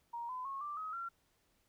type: tone with pitch steps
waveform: sine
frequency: 940 / 1013.3 / 1092.3 / 1177.5 / 1269.3 / 1368.3 Hz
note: A#5 / B5 / C#6 / D6 / D#6 / F6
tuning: +14 / +44 / -26 / +4 / +34 / -36 cents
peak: -39 dBFS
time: 0.13-1.09 s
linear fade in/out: 10 ms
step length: 160 ms
effects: pink hiss -75 dBFS RMS until 1.68 s